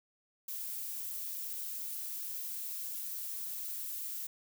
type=noise; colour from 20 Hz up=violet; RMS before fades=-40 dBFS; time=0.48-4.27 s; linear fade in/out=5 ms; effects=none